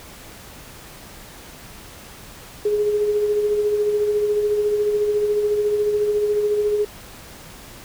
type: tone with tremolo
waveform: sine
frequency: 417.5 Hz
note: G#4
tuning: 9 cents sharp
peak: -15 dBFS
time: 2.65-6.85 s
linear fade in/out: 5 ms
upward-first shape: sine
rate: 14 Hz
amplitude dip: 40%
effects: pink hiss -41 dBFS RMS until 7.84 s